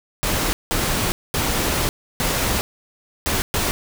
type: noise bursts at uneven times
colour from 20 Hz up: pink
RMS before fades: -21 dBFS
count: 6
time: 0.23-0.53 / 0.71-1.12 / 1.34-1.89 / 2.2-2.61 / 3.26-3.42 / 3.54-3.71 s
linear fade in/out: 0 ms
effects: none